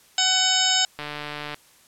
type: harmonic tone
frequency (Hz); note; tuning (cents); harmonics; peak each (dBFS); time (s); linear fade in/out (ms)
749; F#5; +21; 1 / 2 / 3 / 4 / 5 / 6 / 7 / 9 / 10; -28 / -28 / -33 / -23 / -25 / -33 / -25 / -29 / -27; 0.18-0.85; 2
type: click train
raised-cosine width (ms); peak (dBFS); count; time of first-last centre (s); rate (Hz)
0.3; -16; 83; 0.99-1.544; 148
effects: white hiss -55 dBFS RMS until 1.87 s + low-pass 12000 Hz 12 dB/octave